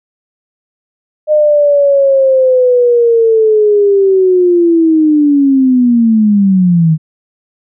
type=linear sweep; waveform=sine; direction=down; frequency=612 to 154.1 Hz; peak=-5 dBFS; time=1.27-6.98 s; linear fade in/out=50 ms; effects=none

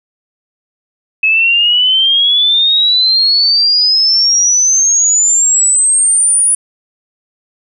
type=exponential sweep; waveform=sine; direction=up; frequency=2571 to 9850 Hz; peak=-7 dBFS; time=1.23-6.55 s; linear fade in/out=5 ms; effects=none

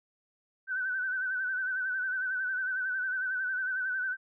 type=tone with vibrato; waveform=sine; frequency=1518 Hz; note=F#6; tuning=44 cents sharp; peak=-29 dBFS; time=0.67-4.17 s; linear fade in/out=50 ms; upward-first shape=sine; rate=11 Hz; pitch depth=55 cents each way; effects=none

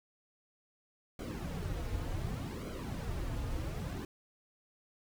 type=noise with flanger; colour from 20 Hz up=brown; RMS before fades=-38 dBFS; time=1.19-4.05 s; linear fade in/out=2 ms; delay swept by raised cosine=1.1 to 5.3 ms; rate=0.67 Hz; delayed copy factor=-0.75; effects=none

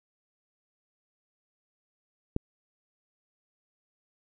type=click; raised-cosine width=3 ms; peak=-14 dBFS; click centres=2.364 s; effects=none

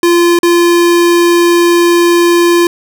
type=tone with dropouts; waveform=square; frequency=345 Hz; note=F4; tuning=21 cents flat; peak=-6 dBFS; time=0.03-2.67 s; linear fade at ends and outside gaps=2 ms; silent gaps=0.389-0.431 s; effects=none

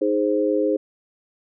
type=chord; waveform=sine; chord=Ab major; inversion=second; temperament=equal; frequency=311.1 / 415.3 / 523.3 Hz; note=Eb4 / Ab4 / C5; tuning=0 / 0 / 0 cents; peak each=-22 dBFS; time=0.01-0.77 s; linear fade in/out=10 ms; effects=none

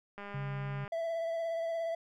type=click train; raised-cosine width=0.5 ms; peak=-30 dBFS; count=142; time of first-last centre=0.18-0.878 s; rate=202 Hz
type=tone; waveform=sine; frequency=138.8 Hz; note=C#3; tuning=3 cents sharp; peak=-35 dBFS; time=0.34-0.85 s; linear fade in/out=5 ms
type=tone with vibrato; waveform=triangle; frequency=663 Hz; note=E5; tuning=10 cents sharp; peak=-30 dBFS; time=0.92-1.95 s; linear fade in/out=5 ms; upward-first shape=sine; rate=17 Hz; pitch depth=20 cents each way
effects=none

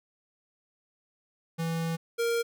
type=tone pair in turn; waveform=square; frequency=164.81 / 466.2 Hz; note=E3 / A#4; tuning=0 / 0 cents; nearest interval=octave + tritone; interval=1800 cents; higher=second; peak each=-29 / -26 dBFS; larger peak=second; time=1.58-1.97 / 2.18-2.43 s; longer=first; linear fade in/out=20 ms; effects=none

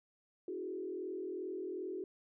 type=tone with frequency modulation; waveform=sine; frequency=370 Hz; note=F#4; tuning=in tune; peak=-38 dBFS; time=0.48-2.04 s; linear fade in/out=2 ms; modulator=42.6 Hz; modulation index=1.1; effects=none

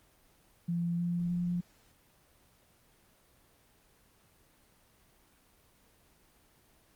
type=tone with pitch steps; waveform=sine; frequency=171.3 / 173.39 / 175.51 Hz; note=F3 / F3 / F3; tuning=-33 / -12 / +9 cents; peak=-29 dBFS; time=0.68-1.61 s; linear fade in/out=10 ms; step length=310 ms; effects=pink hiss -65 dBFS RMS until 6.95 s + Opus 24 kbps

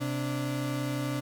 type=tone pair together; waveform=35% pulse; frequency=129.8 / 291.4 Hz; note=C3 / D4; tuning=-13 / -13 cents; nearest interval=octave + major second; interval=1400 cents; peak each=-30 / -31 dBFS; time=0-1.21 s; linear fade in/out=20 ms; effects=none

